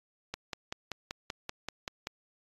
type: click train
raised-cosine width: 0.2 ms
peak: -18 dBFS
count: 10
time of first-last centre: 0.34-2.071 s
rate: 5.2 Hz
effects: AAC 32 kbps